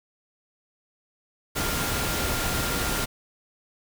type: tone in noise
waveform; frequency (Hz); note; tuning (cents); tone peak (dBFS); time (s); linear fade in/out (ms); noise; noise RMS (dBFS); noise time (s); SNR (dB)
sine; 1396.9; F6; 0; -35; 1.55-3.06; 20; pink; -27; 1.55-3.06; -11
effects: none